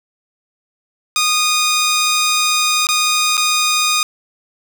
10% pulse tone with dropouts, 1233 Hz, D#6, 16 cents flat, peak -5 dBFS, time 1.16-4.03 s, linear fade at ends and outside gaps 1 ms, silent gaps 2.869-2.888 / 3.37-3.377 s, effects none

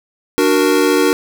square chord, D augmented, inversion none, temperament equal with one note detuned, 295.5 / 370 / 466.2 Hz, D4 / F#4 / A#4, +11 / 0 / 0 cents, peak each -16 dBFS, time 0.38-1.13 s, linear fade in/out 0 ms, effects none

